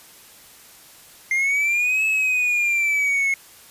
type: linear two-way sweep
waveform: triangle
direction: up then down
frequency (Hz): 2093 to 2601 to 2173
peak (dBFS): -16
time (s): 1.31-3.34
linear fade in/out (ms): 2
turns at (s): 2.05
effects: white hiss -47 dBFS RMS until 3.7 s + resampled to 32000 Hz